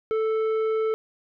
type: tone with tanh clipping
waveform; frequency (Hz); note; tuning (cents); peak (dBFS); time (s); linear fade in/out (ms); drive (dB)
sine; 440; A4; 0; -23; 0.11-0.94; 0; 9
effects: none